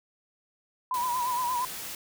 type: tone with vibrato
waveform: sine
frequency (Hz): 987.8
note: B5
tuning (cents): 0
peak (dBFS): -26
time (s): 0.91-1.65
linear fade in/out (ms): 2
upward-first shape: sine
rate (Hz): 8.6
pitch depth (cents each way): 63
type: noise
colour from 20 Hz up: white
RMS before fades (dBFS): -38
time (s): 0.94-1.95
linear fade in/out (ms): 2
effects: none